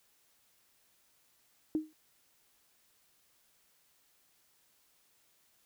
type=tone with exponential decay; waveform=sine; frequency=311.1 Hz; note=D#4; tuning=in tune; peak=-25 dBFS; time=1.75-1.93 s; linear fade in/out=1 ms; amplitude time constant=37 ms; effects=white hiss -70 dBFS RMS until 5.65 s